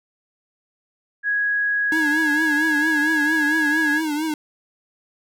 sine tone, 1661.2 Hz, G#6, in tune, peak -18 dBFS, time 1.23-4.02 s, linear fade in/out 50 ms
square tone with vibrato, 305.9 Hz, D#4, 29 cents flat, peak -22 dBFS, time 1.92-4.34 s, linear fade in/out 2 ms, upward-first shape triangle, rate 4.4 Hz, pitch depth 100 cents each way
effects none

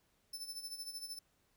sawtooth tone with tremolo, 5280 Hz, E8, 2 cents sharp, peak -38 dBFS, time 0.33-1.19 s, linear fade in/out 5 ms, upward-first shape sine, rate 13 Hz, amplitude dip 70%, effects pink hiss -75 dBFS RMS until 1.56 s

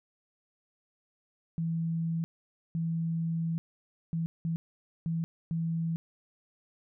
sine tone bursts at uneven times, 164.81 Hz, E3, in tune, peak -28 dBFS, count 6, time 1.58-2.24 / 2.75-3.58 / 4.13-4.26 / 4.45-4.56 / 5.06-5.24 / 5.51-5.96 s, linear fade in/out 0 ms, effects none

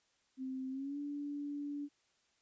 sine tone with pitch glide, 261.6 to 288.6 Hz, C4 to D4, 0 to -30 cents, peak -38 dBFS, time 0.37-1.89 s, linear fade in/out 50 ms, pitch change +170 cents, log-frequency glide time 0.7-0.98 s, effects white hiss -75 dBFS RMS until 2.41 s + resampled to 16000 Hz

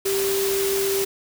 sine tone in noise, 392 Hz, G4, in tune, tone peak -21 dBFS, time 0.05-1.05 s, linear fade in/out 10 ms, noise white, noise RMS -27 dBFS, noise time 0.05-1.05 s, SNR +3 dB, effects none

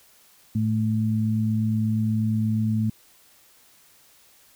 sine tone pair together, 110 / 218.4 Hz, A2 / A3, 0 / -13 cents, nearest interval octave, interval 1187 cents, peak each -23 dBFS, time 0.55-2.9 s, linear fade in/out 5 ms, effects white hiss -56 dBFS RMS until 4.55 s

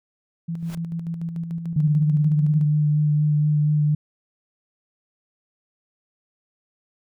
sine tone with tremolo, 166.8 Hz, E3, 21 cents sharp, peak -24 dBFS, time 0.48-2.66 s, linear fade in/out 10 ms, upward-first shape square, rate 6.8 Hz, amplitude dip 45%
pink noise with exponential growth, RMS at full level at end -36 dBFS, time 0.56-0.75 s, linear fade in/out 2 ms, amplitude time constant 41 ms
sine tone with vibrato, 150 Hz, D3, 37 cents sharp, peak -16 dBFS, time 1.76-3.95 s, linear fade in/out 5 ms, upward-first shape sine, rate 4.2 Hz, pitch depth 14 cents each way
effects none

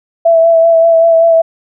sine tone with vibrato, 662 Hz, E5, 7 cents sharp, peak -4 dBFS, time 0.25-1.42 s, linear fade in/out 10 ms, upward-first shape sine, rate 5.2 Hz, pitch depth 22 cents each way, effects none

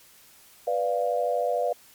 sine chord, B diminished, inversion none, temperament equal, 493.9 / 587.3 / 698.5 Hz, B4 / D5 / F5, 0 / 0 / 0 cents, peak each -27 dBFS, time 0.67-1.73 s, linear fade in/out 5 ms, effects white hiss -54 dBFS RMS until 1.94 s + MP3 96 kbps

